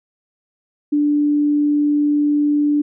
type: tone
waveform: sine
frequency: 293.7 Hz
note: D4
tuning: in tune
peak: -13 dBFS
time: 0.92-2.82 s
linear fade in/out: 10 ms
effects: none